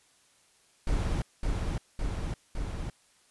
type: noise with echo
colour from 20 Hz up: brown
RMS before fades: -28 dBFS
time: 0.87-1.22 s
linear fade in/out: 2 ms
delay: 560 ms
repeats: 3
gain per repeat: -2 dB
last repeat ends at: 2.9 s
effects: white hiss -64 dBFS RMS until 3.3 s + resampled to 24000 Hz